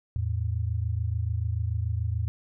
sine tone pair together, 83.09 / 110 Hz, E2 / A2, +14 / 0 cents, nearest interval perfect fourth, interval 486 cents, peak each -28 dBFS, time 0.16-2.28 s, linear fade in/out 0 ms, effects none

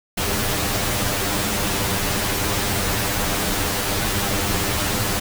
pink noise with comb filter, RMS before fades -22 dBFS, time 0.17-5.2 s, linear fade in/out 10 ms, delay 10 ms, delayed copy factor +1, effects none

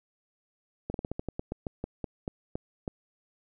slowing click train, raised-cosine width 2 ms, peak -19 dBFS, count 15, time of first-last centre 0.9-2.878 s, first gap 42 ms, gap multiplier 1.17, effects none

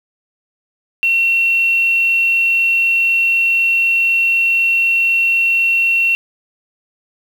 sine tone with quantisation, 2722 Hz, F7, 45 cents flat, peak -11 dBFS, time 1.03-6.15 s, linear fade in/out 0 ms, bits 6, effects none

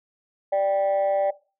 sine tone pair together, 587.3 / 784 Hz, D5 / G5, 0 / 0 cents, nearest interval perfect fourth, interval 500 cents, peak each -18 / -23 dBFS, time 0.52-1.31 s, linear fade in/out 10 ms, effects noise-tail reverb RT60 0.3 s tail -17 dB re dry + tanh soft clip ceiling -16 dBFS

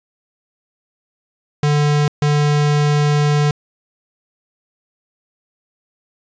square tone bursts at uneven times, 147.4 Hz, D3, 7 cents sharp, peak -13 dBFS, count 2, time 1.63-2.08 / 2.22-3.51 s, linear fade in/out 2 ms, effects resampled to 16000 Hz + 8-bit

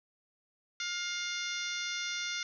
harmonic tone, 707 Hz, F5, 21 cents sharp, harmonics 2 / 3 / 4 / 5 / 6 / 7 / 8 / 9, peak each -40 / -39 / -45 / -40 / -45 / -46 / -43 / -46 dBFS, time 0.8-2.43 s, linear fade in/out 2 ms, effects none

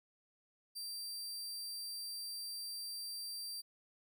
sawtooth tone, 4700 Hz, D8, 1 cent sharp, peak -39 dBFS, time 0.75-3.62 s, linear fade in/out 20 ms, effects none

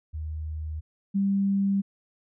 sine tone pair in turn, 77.78 / 197.3 Hz, D#2 / G3, 0 / +11 cents, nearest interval octave + major third, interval 1611 cents, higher second, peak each -30 / -21 dBFS, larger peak second, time 0.13-0.81 / 1.14-1.82 s, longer neither, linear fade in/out 20 ms, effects none

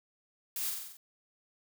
blue noise with echo, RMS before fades -36 dBFS, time 0.56-0.7 s, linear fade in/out 2 ms, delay 45 ms, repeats 6, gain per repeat -3 dB, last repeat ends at 0.97 s, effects none

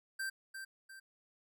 square tone with echo, 1568 Hz, G6, in tune, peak -37 dBFS, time 0.19-0.3 s, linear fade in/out 10 ms, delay 350 ms, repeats 2, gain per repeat -7 dB, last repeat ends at 1 s, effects none

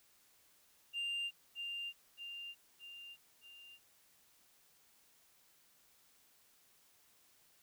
sine tone with echo, 2794 Hz, F7, in tune, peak -34 dBFS, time 0.93-1.31 s, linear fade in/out 50 ms, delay 620 ms, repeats 4, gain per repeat -5 dB, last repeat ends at 3.79 s, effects tanh soft clip ceiling -35 dBFS + white hiss -69 dBFS RMS until 7.62 s

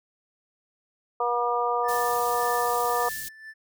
harmonic tone, 240.5 Hz, B3, 46 cents flat, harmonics 2 / 3 / 4 / 5, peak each -28 / -28 / -28 / -28 dBFS, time 1.2-3.09 s, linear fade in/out 5 ms
triangle tone with tremolo, 1760 Hz, A6, in tune, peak -31 dBFS, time 1.83-3.54 s, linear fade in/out 50 ms, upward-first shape sine, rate 1.8 Hz, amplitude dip 80%
white band-stop noise, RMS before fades -36 dBFS, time 1.88-3.29 s, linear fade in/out 10 ms, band 190 to 4300 Hz, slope 12 dB/octave
effects none

